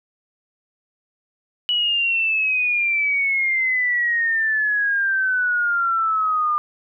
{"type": "exponential sweep", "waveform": "sine", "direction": "down", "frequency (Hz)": [2948, 1201], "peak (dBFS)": -17, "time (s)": [1.69, 6.58], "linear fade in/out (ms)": 0, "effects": []}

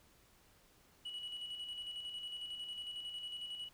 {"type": "tone with tremolo", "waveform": "sine", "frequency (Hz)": 2932, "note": "F#7", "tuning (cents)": -16, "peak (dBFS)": -38, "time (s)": [1.05, 3.69], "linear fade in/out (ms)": 10, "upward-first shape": "square", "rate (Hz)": 11, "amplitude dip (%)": 50, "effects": ["tanh soft clip ceiling -40 dBFS", "pink hiss -67 dBFS RMS until 3.73 s"]}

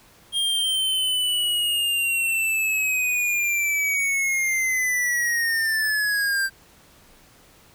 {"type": "linear sweep", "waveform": "square", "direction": "down", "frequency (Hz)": [3232, 1568], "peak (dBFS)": -21, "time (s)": [0.32, 6.5], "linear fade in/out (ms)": 50, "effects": ["pink hiss -53 dBFS RMS until 7.74 s"]}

